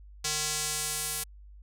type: tone with band-pass filter sweep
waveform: square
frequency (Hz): 152.5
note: D#3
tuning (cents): -34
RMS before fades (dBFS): -32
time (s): 0.24-1.24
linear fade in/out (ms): 10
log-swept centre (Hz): 6400 to 11000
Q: 1.4
effects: added 50 Hz sine -47 dBFS peak until 1.62 s